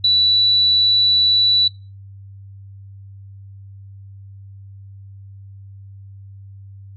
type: tone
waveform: sine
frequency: 3951 Hz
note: B7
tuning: in tune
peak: -11 dBFS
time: 0.04-1.68 s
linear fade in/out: 5 ms
effects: noise-tail reverb RT60 0.3 s tail -22 dB re dry + added 98 Hz sine -36 dBFS peak until 6.96 s